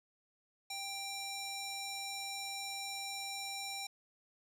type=tone with band-pass filter; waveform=square; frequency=788 Hz; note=G5; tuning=9 cents sharp; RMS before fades=-42 dBFS; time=0.7-3.87 s; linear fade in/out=5 ms; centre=5900 Hz; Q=0.88; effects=none